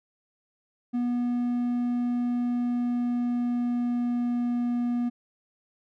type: tone with pitch glide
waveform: triangle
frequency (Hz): 242.9 to 241.2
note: B3 to B3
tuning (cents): -29 to -41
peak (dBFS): -22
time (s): 0.93-5.1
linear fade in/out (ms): 20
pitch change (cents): -12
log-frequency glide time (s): 2.43-4.76
effects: none